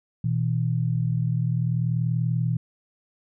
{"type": "tone pair together", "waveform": "sine", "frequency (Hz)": [120.91, 161.4], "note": ["B2", "E3"], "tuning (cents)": [-36, -36], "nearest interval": "perfect fourth", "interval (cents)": 500, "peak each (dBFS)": [-23, -25], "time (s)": [0.24, 2.57], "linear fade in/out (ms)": 5, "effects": []}